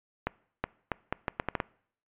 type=accelerating click train; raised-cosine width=0.5 ms; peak=-13 dBFS; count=9; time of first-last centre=0.27-1.602 s; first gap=370 ms; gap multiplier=0.75; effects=noise-tail reverb RT60 0.6 s tail -23 dB re dry + resampled to 8000 Hz